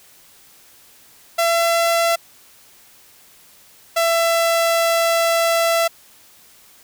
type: tone pair in turn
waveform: sawtooth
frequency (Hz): 674 / 668.6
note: E5 / E5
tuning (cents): +38 / +24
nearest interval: unison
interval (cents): 14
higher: first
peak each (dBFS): -11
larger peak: neither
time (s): 1.38-2.16 / 3.96-5.88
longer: second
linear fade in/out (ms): 10
effects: white hiss -49 dBFS RMS until 6.83 s